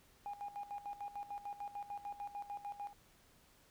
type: tone with tremolo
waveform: sine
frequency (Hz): 815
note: G#5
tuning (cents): -33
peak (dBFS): -39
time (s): 0.26-2.93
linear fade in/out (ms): 0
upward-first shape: square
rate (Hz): 6.7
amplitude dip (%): 80
effects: tanh soft clip ceiling -38 dBFS + pink hiss -67 dBFS RMS until 3.7 s